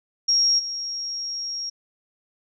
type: tone with level steps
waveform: sine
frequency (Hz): 5588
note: F8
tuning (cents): 0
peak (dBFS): -16 / -27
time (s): 0.28-1.7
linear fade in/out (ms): 10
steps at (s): 0.58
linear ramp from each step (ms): 20
effects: none